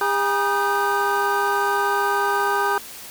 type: tone cluster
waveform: triangle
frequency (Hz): 403.2 / 811 / 958 / 1226 / 1549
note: G4 / G#5 / A#5 / D#6 / G6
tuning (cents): +49 / -41 / +47 / -26 / -21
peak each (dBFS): -23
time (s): 0.01-2.78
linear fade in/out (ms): 2
effects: white hiss -38 dBFS RMS until 3.1 s